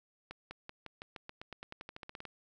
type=accelerating click train; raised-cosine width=0.3 ms; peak=-28 dBFS; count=19; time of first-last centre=0.31-2.253 s; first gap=200 ms; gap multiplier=0.92; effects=none